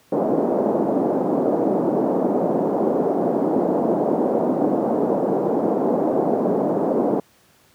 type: band-pass noise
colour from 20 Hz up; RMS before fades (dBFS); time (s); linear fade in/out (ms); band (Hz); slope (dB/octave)
pink; -20; 0.12-7.2; 5; 220 to 710; 24
effects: pink hiss -56 dBFS RMS until 7.74 s + high-pass 100 Hz 12 dB/octave